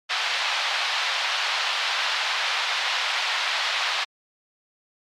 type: band-pass noise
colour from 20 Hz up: white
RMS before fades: -25 dBFS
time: 0.09-4.05 s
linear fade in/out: 20 ms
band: 720 to 4100 Hz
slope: 24 dB/octave
effects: MP3 96 kbps